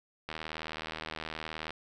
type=click train; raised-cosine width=0.3 ms; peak=-21 dBFS; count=113; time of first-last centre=0.29-1.706 s; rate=79.1 Hz; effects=none